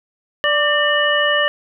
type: harmonic tone with a mistuned harmonic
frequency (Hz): 587.3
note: D5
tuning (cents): 0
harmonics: 1 / 2 / 3 / 5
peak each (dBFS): -19 / -22 / -17 / -20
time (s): 0.44-1.48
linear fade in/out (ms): 0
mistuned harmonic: 3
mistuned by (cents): +40
effects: none